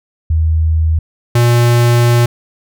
sine / square tone pair in turn, 79.8 / 119.56 Hz, D#2 / A#2, +44 / +44 cents, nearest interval perfect fifth, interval 700 cents, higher second, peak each -9 / -8 dBFS, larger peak second, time 0.3-0.99 / 1.35-2.26 s, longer second, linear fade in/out 5 ms, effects none

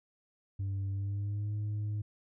sine tone with pitch glide, 97.9 to 104.93 Hz, G2 to G#2, -2 to +18 cents, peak -29 dBFS, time 0.59-2.02 s, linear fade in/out 10 ms, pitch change +120 cents, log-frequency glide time 0.91-1.54 s, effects tanh soft clip ceiling -31 dBFS

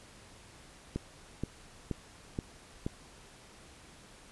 click train, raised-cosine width 3 ms, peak -20 dBFS, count 5, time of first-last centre 0.96-2.865 s, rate 2.1 Hz, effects pink hiss -55 dBFS RMS until 4.31 s + resampled to 24000 Hz

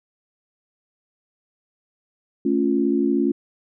sine chord, A augmented, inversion none, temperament equal, 220 / 277.2 / 349.2 Hz, A3 / C#4 / E#4, 0 / 0 / 0 cents, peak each -23 / -20 / -22 dBFS, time 2.45-3.32 s, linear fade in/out 5 ms, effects none

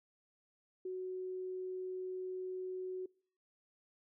sine tone, 370.6 Hz, F#4, 3 cents sharp, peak -38 dBFS, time 0.85-3.06 s, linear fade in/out 5 ms, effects noise-tail reverb RT60 0.5 s tail -25 dB re dry

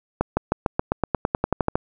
accelerating click train, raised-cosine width 1 ms, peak -5 dBFS, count 15, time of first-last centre 0.21-1.755 s, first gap 160 ms, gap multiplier 0.94, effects none

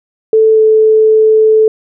sine tone with pitch glide, 440 to 436.5 Hz, A4 to A4, 0 to -14 cents, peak -4 dBFS, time 0.33-1.68 s, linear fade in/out 2 ms, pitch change -14 cents, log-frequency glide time 0.53-0.6 s, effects none

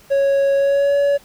triangle tone with pitch glide, 553 to 566.9 Hz, C#5 to C#5, -4 to +39 cents, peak -11 dBFS, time 0.1-1.18 s, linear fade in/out 20 ms, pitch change +43 cents, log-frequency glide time 0.56-0.96 s, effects pink hiss -48 dBFS RMS until 1.24 s

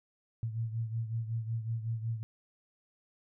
sine beating tone pair, 112.7 / 118.1 Hz, A2 / A#2, +42 / +23 cents, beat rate 5.4 Hz, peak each -33 / -39 dBFS, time 0.43-2.23 s, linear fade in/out 0 ms, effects none

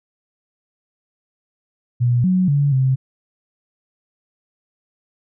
sine tone with pitch steps, 121.6 / 184.6 / 142.7 / 131.6 Hz, B2 / F#3 / D3 / C3, -26 / -4 / -49 / +10 cents, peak -13 dBFS, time 2-2.96 s, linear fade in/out 20 ms, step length 240 ms, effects none

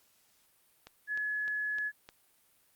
click train, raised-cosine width 0.2 ms, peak -30 dBFS, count 5, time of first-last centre 0.87-2.09 s, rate 3.28 Hz
sine tone, 1700 Hz, G#6, 40 cents sharp, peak -31 dBFS, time 1.07-1.92 s, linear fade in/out 50 ms
effects white hiss -68 dBFS RMS until 2.75 s + Opus 48 kbps

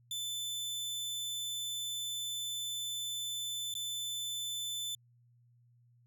sawtooth tone with dropouts, 3520 Hz, A7, in tune, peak -33 dBFS, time 0.11-4.95 s, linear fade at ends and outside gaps 2 ms, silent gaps 3.74-3.751 s, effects added 120 Hz sine -63 dBFS peak until 6.06 s

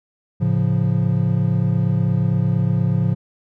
triangle chord, A augmented, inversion none, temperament equal, 110 / 138.59 / 174.61 Hz, A2 / C#3 / E#3, 0 / 0 / 0 cents, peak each -18 dBFS, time 0.4-3.15 s, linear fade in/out 20 ms, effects none

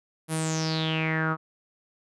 sawtooth tone with low-pass filter sweep, 159.2 Hz, D#3, 40 cents sharp, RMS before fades -27 dBFS, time 0.28-1.37 s, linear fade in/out 50 ms, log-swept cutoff 11000 to 1200 Hz, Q 7.7, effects none

